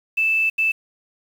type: tone bursts at uneven times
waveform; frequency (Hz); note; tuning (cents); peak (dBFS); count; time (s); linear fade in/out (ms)
sine; 2637; E7; 0; -16; 2; 0.17-0.5 / 0.58-0.72; 10
effects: 7-bit